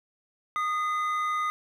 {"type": "tone pair together", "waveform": "triangle", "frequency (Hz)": [1233.3, 2032], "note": ["D#6", "B6"], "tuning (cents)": [-16, 49], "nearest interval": "major sixth", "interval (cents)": 865, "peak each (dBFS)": [-24, -34], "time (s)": [0.56, 1.5], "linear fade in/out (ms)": 0, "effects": []}